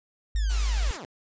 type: tone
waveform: sine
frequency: 51.91 Hz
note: G#1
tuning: in tune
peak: -22 dBFS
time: 0.35-0.91 s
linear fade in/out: 0 ms
type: linear sweep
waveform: 10% pulse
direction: down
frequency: 1864.7 to 112.9 Hz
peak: -30 dBFS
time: 0.36-1.05 s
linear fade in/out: 0 ms
type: noise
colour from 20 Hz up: white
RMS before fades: -36 dBFS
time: 0.49-0.98 s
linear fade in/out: 20 ms
effects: resampled to 16000 Hz